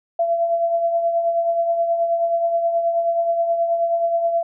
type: tone with tremolo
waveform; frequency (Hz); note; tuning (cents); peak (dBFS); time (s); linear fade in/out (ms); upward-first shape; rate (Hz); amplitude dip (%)
sine; 676; E5; +43; -14; 0.19-4.43; 5; triangle; 9.4; 55
effects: none